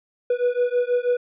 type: beating tone pair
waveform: triangle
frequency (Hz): 486.7 / 492.9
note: B4 / B4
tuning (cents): -25 / -3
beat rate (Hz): 6.2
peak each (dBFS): -20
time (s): 0.3-1.17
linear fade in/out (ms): 5
effects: resampled to 8000 Hz